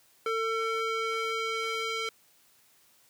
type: tone with band-pass filter sweep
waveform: square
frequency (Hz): 449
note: A4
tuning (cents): +35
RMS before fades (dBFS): -31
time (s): 0.26-2.09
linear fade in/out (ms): 2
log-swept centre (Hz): 1300 to 2700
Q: 1
effects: white hiss -63 dBFS RMS until 3.09 s + high-pass 80 Hz 12 dB/octave